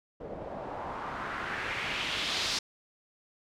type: noise with low-pass filter sweep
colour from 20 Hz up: white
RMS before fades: -35 dBFS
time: 0.2-2.59 s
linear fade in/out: 5 ms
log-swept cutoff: 480 to 4900 Hz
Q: 2
effects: none